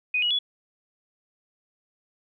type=tone with pitch steps; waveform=sine; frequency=2489 / 2909 / 3400 Hz; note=D#7 / F#7 / G#7; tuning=0 / -30 / +40 cents; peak=-21 dBFS; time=0.14-0.389 s; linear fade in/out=5 ms; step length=83 ms; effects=none